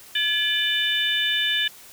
harmonic tone with a mistuned harmonic, 596 Hz, D5, 25 cents sharp, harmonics 3 / 4 / 5 / 6, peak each -25 / -31 / -24 / -25 dBFS, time 0.15-1.68 s, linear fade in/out 5 ms, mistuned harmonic 3, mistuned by -77 cents, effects white hiss -46 dBFS RMS until 1.92 s

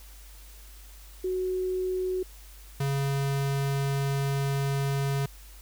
sine / square tone pair in turn, 370 / 138.59 Hz, F#4 / C#3, 0 / 0 cents, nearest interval octave + perfect fourth, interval 1700 cents, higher first, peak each -26 dBFS, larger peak neither, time 1.24-2.23 / 2.8-5.26 s, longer second, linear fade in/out 5 ms, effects added 50 Hz sine -46 dBFS peak until 5.61 s + white hiss -53 dBFS RMS until 5.61 s

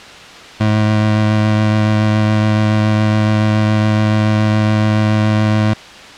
25% pulse tone with vibrato, 107.2 Hz, A2, 45 cents flat, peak -7 dBFS, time 0.6-5.74 s, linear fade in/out 10 ms, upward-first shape triangle, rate 7.1 Hz, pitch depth 13 cents each way, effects white hiss -34 dBFS RMS until 6.17 s + low-pass 4000 Hz 12 dB/octave

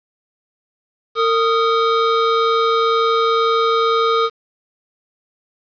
square tone pair together, 455.5 / 1244.5 Hz, A#4 / D#6, -40 / 0 cents, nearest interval octave + perfect fourth, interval 1740 cents, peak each -17 dBFS, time 1.15-4.3 s, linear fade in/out 50 ms, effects resampled to 11025 Hz + 7-bit

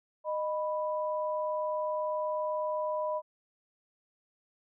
sine tone pair together, 615.7 / 987.8 Hz, D#5 / B5, -18 / 0 cents, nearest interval minor sixth, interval 818 cents, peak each -31 / -34 dBFS, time 0.24-3.22 s, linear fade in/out 50 ms, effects none

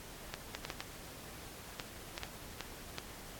clicks, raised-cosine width 0.2 ms, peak -21 dBFS, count 10, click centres 0.34 / 0.55 / 0.651 / 0.702 / 0.805 / 1.798 / 2.179 / 2.234 / 2.607 / 2.984 s, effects pink hiss -50 dBFS RMS until 3.39 s + AAC 64 kbps

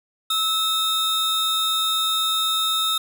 45% pulse tone pair together, 1304 / 3688 Hz, E6 / A#7, -19 / -19 cents, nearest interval octave + tritone, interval 1800 cents, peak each -25 / -21 dBFS, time 0.3-2.98 s, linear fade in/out 5 ms, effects none

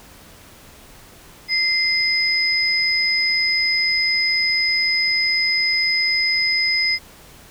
sine tone pair together, 2081 / 5035 Hz, C7 / D#8, -10 / +20 cents, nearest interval octave + minor third, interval 1530 cents, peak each -19 dBFS, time 1.48-6.99 s, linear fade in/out 50 ms, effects pink hiss -45 dBFS RMS until 7.5 s

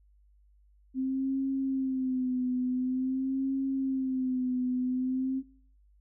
sine tone with vibrato, 260.3 Hz, C4, 9 cents flat, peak -27 dBFS, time 0.94-5.43 s, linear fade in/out 50 ms, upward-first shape sine, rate 0.47 Hz, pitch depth 59 cents each way, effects noise-tail reverb RT60 0.5 s tail -18 dB re dry + added 50 Hz sine -59 dBFS peak until 6 s

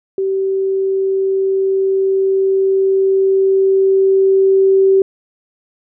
sine tone with level ramp, 385.7 Hz, G4, 28 cents flat, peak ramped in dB -14 to -7 dBFS, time 0.18-5.02 s, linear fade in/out 2 ms, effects none

